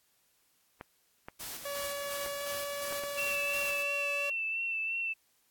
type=clicks; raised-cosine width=0.5 ms; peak=-26 dBFS; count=5; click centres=0.811 / 1.285 / 2.262 / 2.925 / 3.037 s
type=noise with tremolo; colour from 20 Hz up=white; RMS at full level=-41 dBFS; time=1.39-3.84 s; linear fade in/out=20 ms; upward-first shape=square; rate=2.8 Hz; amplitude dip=40%
type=tone with pitch glide; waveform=sawtooth; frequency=568 to 571.3 Hz; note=C#5 to D5; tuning=+42 to -48 cents; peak=-32 dBFS; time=1.65-4.3 s; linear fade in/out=5 ms; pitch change=+10 cents; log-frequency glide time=2.34-2.44 s
type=tone with vibrato; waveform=sine; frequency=2678 Hz; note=E7; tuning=27 cents sharp; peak=-31 dBFS; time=3.17-5.14 s; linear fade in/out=20 ms; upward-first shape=sine; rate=2.9 Hz; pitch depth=29 cents each way
effects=white hiss -71 dBFS RMS until 5.5 s + AAC 64 kbps